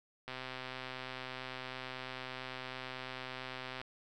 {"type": "click train", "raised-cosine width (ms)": 0.3, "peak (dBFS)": -26, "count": 457, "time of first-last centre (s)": [0.28, 3.815], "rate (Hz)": 129, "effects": []}